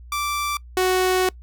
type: tone pair in turn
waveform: sawtooth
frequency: 1170 / 370.3 Hz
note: D6 / F#4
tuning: -7 / +1 cents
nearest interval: octave + minor sixth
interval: 1992 cents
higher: first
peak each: -19 / -13 dBFS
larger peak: second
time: 0.12-0.57 / 0.77-1.29 s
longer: second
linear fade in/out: 2 ms
effects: noise-tail reverb RT60 0.1 s tail -23 dB re dry + added 60 Hz sine -39 dBFS peak until 1.42 s